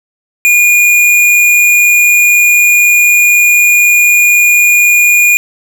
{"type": "tone", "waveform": "square", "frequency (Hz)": 2434, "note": "D#7", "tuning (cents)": -39, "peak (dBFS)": -5, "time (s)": [0.45, 5.37], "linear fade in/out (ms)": 0, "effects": []}